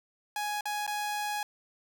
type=tone with dropouts; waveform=sawtooth; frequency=833 Hz; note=G#5; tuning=5 cents sharp; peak=-27 dBFS; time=0.36-1.43 s; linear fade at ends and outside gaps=2 ms; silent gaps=0.609-0.655 / 0.866-0.876 s; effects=none